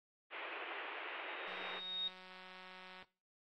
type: band-pass noise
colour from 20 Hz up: white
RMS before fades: -46 dBFS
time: 0.3-1.82 s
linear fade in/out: 50 ms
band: 340 to 2900 Hz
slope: 48 dB/octave
type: tone with exponential growth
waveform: sine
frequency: 3729 Hz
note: A#7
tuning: in tune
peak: -34 dBFS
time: 1.02-2.08 s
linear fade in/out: 5 ms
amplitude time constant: 230 ms
type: click train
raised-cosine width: 0.3 ms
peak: -39 dBFS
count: 287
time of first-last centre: 1.48-3.026 s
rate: 185 Hz
effects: noise-tail reverb RT60 0.4 s tail -19 dB re dry + AAC 48 kbps